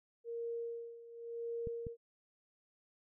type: tone with tremolo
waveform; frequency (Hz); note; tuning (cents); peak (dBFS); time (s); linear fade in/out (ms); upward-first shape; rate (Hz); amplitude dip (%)
sine; 466.2; A#4; 0; -37; 0.24-1.97; 50; sine; 0.93; 80
type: clicks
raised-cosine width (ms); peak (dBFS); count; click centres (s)
5; -31; 2; 1.672 / 1.868
effects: none